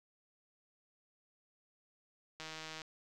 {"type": "click train", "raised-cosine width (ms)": 0.2, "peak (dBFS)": -28, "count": 67, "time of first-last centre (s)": [2.4, 2.818], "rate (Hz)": 158, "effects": []}